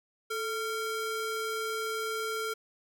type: ring-modulated tone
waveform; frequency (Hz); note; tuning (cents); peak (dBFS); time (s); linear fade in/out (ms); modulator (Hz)
square; 909; A#5; -44; -29; 0.3-2.54; 10; 471
effects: none

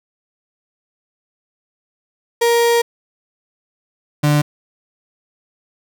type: tone pair in turn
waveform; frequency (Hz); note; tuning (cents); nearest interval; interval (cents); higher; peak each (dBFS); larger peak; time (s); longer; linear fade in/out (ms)
35% pulse; 469.6 / 147.91; A#4 / D3; +13 / +13; octave + minor sixth; 2000; first; -10; neither; 2.41-2.82 / 4.23-4.42; first; 10
effects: none

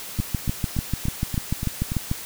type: two click trains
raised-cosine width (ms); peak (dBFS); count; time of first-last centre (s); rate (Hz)
5; -14 / -10; 7 / 14; 0.19-1.919 / 0.2-2.115; 3.47 / 6.79
effects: white hiss -36 dBFS RMS until 2.25 s

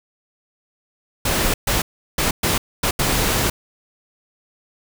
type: noise bursts at uneven times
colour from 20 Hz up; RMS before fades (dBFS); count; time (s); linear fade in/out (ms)
pink; -19; 6; 1.25-1.54 / 1.67-1.82 / 2.18-2.31 / 2.43-2.58 / 2.83-2.91 / 2.99-3.5; 5
effects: none

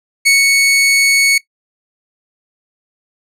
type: tone with ADSR envelope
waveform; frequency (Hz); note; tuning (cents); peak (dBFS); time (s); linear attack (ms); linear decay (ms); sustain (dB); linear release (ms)
sawtooth; 2217; C#7; 0; -3; 0.25-1.38; 19; 160; -2; 4
effects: noise-tail reverb RT60 0.1 s tail -19 dB re dry + low-pass 12000 Hz 12 dB/octave

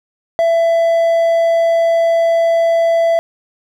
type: tone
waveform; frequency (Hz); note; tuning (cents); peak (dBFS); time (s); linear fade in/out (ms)
triangle; 667; E5; +20; -8; 0.39-3.19; 0
effects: none

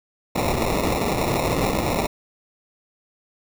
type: noise with sample-and-hold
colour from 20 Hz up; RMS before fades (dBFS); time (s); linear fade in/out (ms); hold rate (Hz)
white; -22; 0.35-2.07; 10; 1575
effects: none

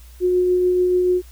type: tone with tremolo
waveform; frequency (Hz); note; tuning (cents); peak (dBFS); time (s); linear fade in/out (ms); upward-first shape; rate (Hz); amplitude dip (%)
sine; 362; F#4; -38; -13; 0.2-1.22; 50; triangle; 6.9; 25
effects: added 60 Hz sine -40 dBFS peak until 1.31 s + white hiss -51 dBFS RMS until 1.31 s

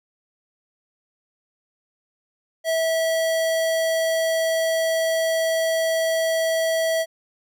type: tone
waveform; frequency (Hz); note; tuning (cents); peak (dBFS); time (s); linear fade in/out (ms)
square; 651; E5; -22; -20; 2.64-7.06; 50
effects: none

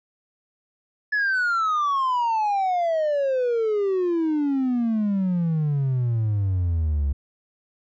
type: exponential sweep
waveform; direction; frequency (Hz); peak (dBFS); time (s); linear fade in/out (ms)
triangle; down; 1725 to 68; -17; 1.12-7.13; 10
effects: tanh soft clip ceiling -14 dBFS + resampled to 16000 Hz

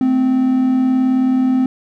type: tone pair together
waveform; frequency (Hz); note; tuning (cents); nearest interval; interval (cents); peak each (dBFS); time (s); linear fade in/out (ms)
triangle; 220 / 258.8; A3 / C4; 0 / -19; minor third; 281; -21 / -10; 0.01-1.66; 2
effects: none

